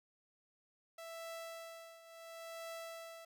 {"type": "tone with tremolo", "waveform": "sawtooth", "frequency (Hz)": 661, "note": "E5", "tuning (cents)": 5, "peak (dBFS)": -40, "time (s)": [0.98, 3.25], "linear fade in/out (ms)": 5, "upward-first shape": "triangle", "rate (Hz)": 0.72, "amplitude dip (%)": 80, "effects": []}